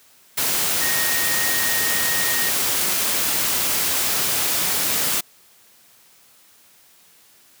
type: tone in noise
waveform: sine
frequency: 1864.7 Hz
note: A#6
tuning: in tune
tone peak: -25 dBFS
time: 0.81-2.5 s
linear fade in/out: 10 ms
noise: white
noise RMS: -21 dBFS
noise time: 0.37-5.21 s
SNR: -7 dB
effects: white hiss -53 dBFS RMS until 7.6 s + high-pass 80 Hz 12 dB/octave